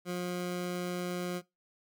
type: tone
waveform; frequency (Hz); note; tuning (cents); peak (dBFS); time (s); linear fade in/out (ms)
20% pulse; 178.3; F3; +36; -28; 0.05-1.42; 50
effects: noise-tail reverb RT60 0.2 s tail -21 dB re dry